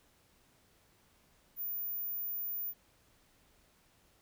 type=tone; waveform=sine; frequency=14790 Hz; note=A#9; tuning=15 cents flat; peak=-35 dBFS; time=1.56-2.74 s; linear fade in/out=50 ms; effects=pink hiss -68 dBFS RMS until 4.21 s